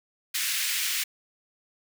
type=high-pass noise; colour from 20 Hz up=pink; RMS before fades=-28 dBFS; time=0.34-1.04 s; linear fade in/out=10 ms; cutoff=1900 Hz; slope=24 dB/octave; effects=none